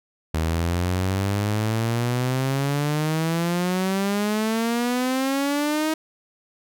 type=exponential sweep; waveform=sawtooth; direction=up; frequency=78.6 to 317.3 Hz; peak=-17 dBFS; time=0.34-5.94 s; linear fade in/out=5 ms; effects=none